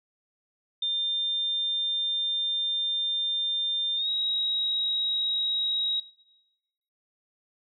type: tone with pitch glide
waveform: sine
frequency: 3600 to 3814 Hz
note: A7 to A#7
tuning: +39 to +39 cents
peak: -25 dBFS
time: 0.82-6 s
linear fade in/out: 5 ms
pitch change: +100 cents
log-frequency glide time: 3.96-4.09 s
effects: noise-tail reverb RT60 1.0 s tail -21 dB re dry